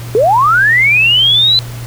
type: linear sweep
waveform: sine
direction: up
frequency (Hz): 399.1 to 4069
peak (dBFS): -6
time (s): 0.15-1.59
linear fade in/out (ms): 0
effects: added 119 Hz sine -23 dBFS peak until 1.86 s + pink hiss -32 dBFS RMS until 1.86 s